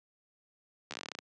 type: slowing click train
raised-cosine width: 0.2 ms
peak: -21 dBFS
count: 13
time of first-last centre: 0.91-1.188 s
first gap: 13 ms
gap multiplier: 1.1
effects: high-pass 200 Hz 12 dB/octave + resampled to 22050 Hz